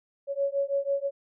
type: beating tone pair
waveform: sine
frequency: 554.4 / 560.5 Hz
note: C#5 / C#5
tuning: 0 / +19 cents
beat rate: 6.1 Hz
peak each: -28 dBFS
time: 0.27-1.11 s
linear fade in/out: 50 ms
effects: none